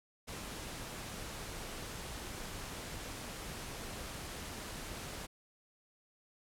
pink noise, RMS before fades -44 dBFS, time 0.27-5.27 s, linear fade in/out 20 ms, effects low-pass 12000 Hz 12 dB/octave

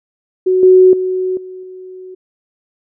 sine tone with level steps, 371.1 Hz, F#4, 5 cents sharp, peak -9 / -3 / -14 / -27 / -29 dBFS, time 0.46-2.15 s, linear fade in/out 10 ms, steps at 0.63 / 0.93 / 1.37 / 1.63 s, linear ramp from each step 2 ms, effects none

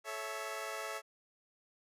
15% pulse chord, A major, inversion none, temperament equal with one note detuned, 433.4 / 554.4 / 659.3 Hz, A4 / C#5 / E5, -26 / 0 / 0 cents, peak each -38 / -38 / -36 dBFS, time 0.04-1.02 s, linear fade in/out 50 ms, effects resampled to 32000 Hz

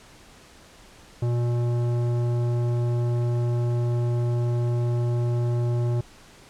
sine tone with tanh clipping, 120 Hz, B2, 49 cents flat, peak -23 dBFS, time 1.22-6.01 s, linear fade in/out 5 ms, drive 14 dB, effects pink hiss -50 dBFS RMS until 6.49 s + low-pass 9000 Hz 12 dB/octave

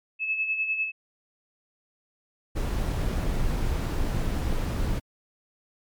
sine tone with tremolo, 2600 Hz, E7, 24 cents flat, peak -22 dBFS, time 0.19-0.92 s, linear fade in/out 50 ms, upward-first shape sine, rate 10 Hz, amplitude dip 55%
brown noise, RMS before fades -26 dBFS, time 2.55-5 s, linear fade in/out 20 ms
effects MP3 96 kbps

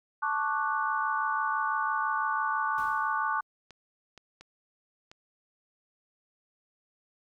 sine chord, D major seventh, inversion second, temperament equal, 880 / 1108.7 / 1174.7 / 1480 Hz, A5 / C#6 / D6 / F#6, 0 / 0 / 0 / 0 cents, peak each -32 dBFS, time 0.22-3.41 s, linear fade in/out 10 ms
pink noise with exponential decay, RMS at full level -49 dBFS, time 2.78-3.43 s, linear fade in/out 0 ms, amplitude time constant 140 ms
clicks, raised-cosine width 0.2 ms, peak -31 dBFS, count 4, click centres 3.707 / 4.177 / 4.41 / 5.115 s
effects none

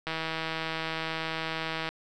click train, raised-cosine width 0.3 ms, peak -16 dBFS, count 294, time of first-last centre 0.07-1.89 s, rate 161 Hz, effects none

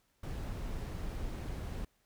brown noise, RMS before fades -39 dBFS, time 0.23-1.85 s, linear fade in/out 5 ms, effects pink hiss -74 dBFS RMS until 2.05 s

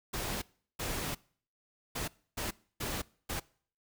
pink noise bursts at uneven times, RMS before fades -36 dBFS, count 6, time 0.13-0.42 / 0.79-1.15 / 1.95-2.08 / 2.37-2.51 / 2.8-3.02 / 3.29-3.4 s, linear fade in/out 10 ms, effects noise-tail reverb RT60 0.5 s tail -23 dB re dry

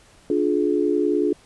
sine chord, D diminished, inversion none, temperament just, 293.7 / 352.4 / 422.9 Hz, D4 / F4 / Ab4, 0 / +16 / +31 cents, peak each -22 dBFS, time 0.3-1.33 s, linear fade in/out 2 ms, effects pink hiss -53 dBFS RMS until 1.45 s + resampled to 24000 Hz

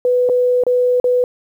sine tone with dropouts, 496 Hz, B4, 7 cents sharp, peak -11 dBFS, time 0.05-1.24 s, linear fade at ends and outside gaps 1 ms, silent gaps 0.29-0.296 / 0.637-0.666 / 1-1.042 s, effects 8-bit

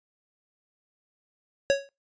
square tone with exponential decay, 554.4 Hz, C#5, in tune, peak -16 dBFS, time 1.7-1.89 s, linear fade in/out 0 ms, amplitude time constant 41 ms, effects noise-tail reverb RT60 0.2 s tail -20 dB re dry + resampled to 16000 Hz

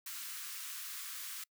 white high-pass noise, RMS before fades -44 dBFS, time 0.06-1.44 s, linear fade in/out 5 ms, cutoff 1100 Hz, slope 48 dB/octave, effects noise-tail reverb RT60 0.1 s tail -26 dB re dry

